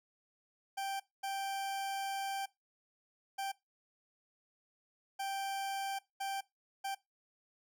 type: tone bursts at uneven times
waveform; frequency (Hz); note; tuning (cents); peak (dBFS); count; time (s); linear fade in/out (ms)
40% pulse; 784; G5; 0; -35; 6; 0.77-1 / 1.23-2.46 / 3.38-3.52 / 5.19-5.99 / 6.2-6.41 / 6.84-6.95; 10
effects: noise-tail reverb RT60 0.2 s tail -20 dB re dry